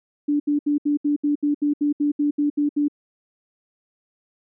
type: tone bursts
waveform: sine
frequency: 292.2 Hz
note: D4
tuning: 9 cents flat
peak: -17 dBFS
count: 14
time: 0.28-2.883 s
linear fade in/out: 10 ms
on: 120 ms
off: 71 ms
effects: none